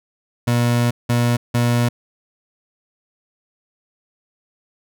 30% pulse tone bursts at uneven times, 120 Hz, B2, 49 cents flat, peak -12 dBFS, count 3, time 0.47-0.91 / 1.09-1.37 / 1.54-1.89 s, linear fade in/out 10 ms, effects none

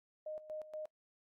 sine tone with tremolo, 617 Hz, D#5, 15 cents flat, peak -40 dBFS, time 0.26-0.86 s, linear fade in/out 5 ms, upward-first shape square, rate 4.2 Hz, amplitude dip 75%, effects noise-tail reverb RT60 0.1 s tail -23 dB re dry + AAC 64 kbps

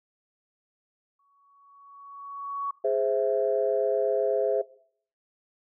sine tone with exponential growth, 1121 Hz, C#6, 19 cents sharp, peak -26 dBFS, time 1.19-2.71 s, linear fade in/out 5 ms, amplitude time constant 330 ms
sine chord, Ab augmented, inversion none, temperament equal, 415.3 / 523.3 / 659.3 Hz, Ab4 / C5 / E5, 0 / 0 / 0 cents, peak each -26 dBFS, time 2.84-4.62 s, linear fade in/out 10 ms
effects noise-tail reverb RT60 0.6 s tail -21 dB re dry + tanh soft clip ceiling -12 dBFS

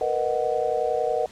sine chord, B major seventh, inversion third, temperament just, 463 / 493.9 / 617.4 / 740.8 Hz, A#4 / B4 / D#5 / F#5, -12 / 0 / -14 / +2 cents, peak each -27 dBFS, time 0.01-1.26 s, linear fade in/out 2 ms, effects pink hiss -48 dBFS RMS until 1.31 s + low-pass 8000 Hz 12 dB/octave

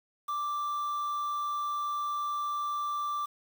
triangle tone with quantisation, 1174.7 Hz, D6, in tune, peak -28 dBFS, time 0.28-3.26 s, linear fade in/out 10 ms, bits 8, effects none

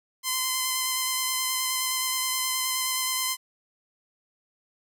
5% pulse tone with vibrato, 1032 Hz, C6, 24 cents flat, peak -13 dBFS, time 0.23-3.37 s, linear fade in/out 50 ms, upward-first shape square, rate 9.5 Hz, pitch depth 11 cents each way, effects none

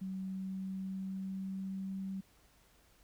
sine tone with pitch glide, 189.6 to 192.25 Hz, F#3 to G3, +43 to -33 cents, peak -37 dBFS, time 0.01-2.21 s, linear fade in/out 10 ms, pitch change +24 cents, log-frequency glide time 0.19-1.98 s, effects added 50 Hz sine -70 dBFS peak until 3.03 s + pink hiss -67 dBFS RMS until 3.03 s

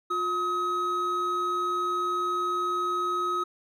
triangle tone pair together, 356 / 1270 Hz, F4 / D#6, +33 / +35 cents, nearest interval octave + minor seventh, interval 2202 cents, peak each -31 / -24 dBFS, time 0.1-3.44 s, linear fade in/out 10 ms, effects none

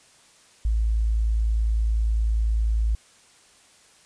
sine tone, 55 Hz, A1, in tune, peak -19 dBFS, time 0.65-2.95 s, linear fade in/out 0 ms, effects white hiss -55 dBFS RMS until 4.05 s + resampled to 22050 Hz

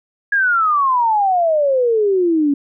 sine exponential sweep, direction down, 1672 to 277.2 Hz, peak -12 dBFS, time 0.32-2.54 s, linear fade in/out 5 ms, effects none

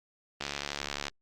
click train, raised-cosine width 0.2 ms, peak -15 dBFS, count 49, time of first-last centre 0.41-1.082 s, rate 71.4 Hz, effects Opus 24 kbps

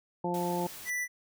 harmonic tone, 175.5 Hz, F3, 9 cents sharp, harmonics 1 / 2 / 3 / 4 / 5, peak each -34 / -34 / -37 / -39 / -34 dBFS, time 0.24-0.67 s, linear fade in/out 5 ms
white noise, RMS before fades -45 dBFS, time 0.34-0.9 s, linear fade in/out 2 ms
square tone, 1975.5 Hz, B6, in tune, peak -31 dBFS, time 0.85-1.08 s, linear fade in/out 50 ms
effects none

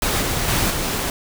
pink noise with level steps, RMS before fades -20 / -22 / -19 / -23 dBFS, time 0.02-1.1 s, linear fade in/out 2 ms, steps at 0.21 / 0.48 / 0.7 s, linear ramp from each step 5 ms, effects none

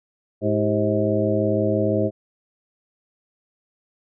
harmonic tone with a mistuned harmonic, 105.9 Hz, G#2, 34 cents sharp, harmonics 1 / 2 / 3 / 4 / 5 / 6, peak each -25 / -25 / -25 / -25 / -25 / -25 dBFS, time 0.41-2.11 s, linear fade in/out 50 ms, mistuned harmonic 4, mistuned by -120 cents, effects none

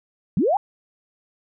sine linear sweep, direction up, 139.5 to 850 Hz, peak -16 dBFS, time 0.37-0.57 s, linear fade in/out 2 ms, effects none

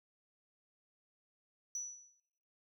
sine tone with exponential decay, 5920 Hz, F#8, in tune, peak -33 dBFS, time 1.75-2.2 s, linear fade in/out 2 ms, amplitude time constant 96 ms, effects noise-tail reverb RT60 0.9 s tail -19 dB re dry + tanh soft clip ceiling -35 dBFS

